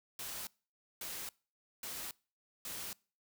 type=noise bursts; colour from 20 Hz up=white; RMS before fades=-43 dBFS; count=4; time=0.19-2.93 s; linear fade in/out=2 ms; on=280 ms; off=540 ms; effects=noise-tail reverb RT60 0.4 s tail -25 dB re dry